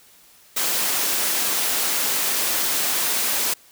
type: high-pass noise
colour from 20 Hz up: white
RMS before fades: -22 dBFS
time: 0.56-3.54 s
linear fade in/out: 10 ms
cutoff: 230 Hz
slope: 12 dB/octave
effects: white hiss -52 dBFS RMS until 3.71 s